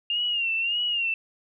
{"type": "tone with vibrato", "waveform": "sine", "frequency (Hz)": 2794, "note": "F7", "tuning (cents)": 0, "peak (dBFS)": -23, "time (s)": [0.1, 1.14], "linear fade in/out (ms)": 2, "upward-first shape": "sine", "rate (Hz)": 1.7, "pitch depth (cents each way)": 82, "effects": []}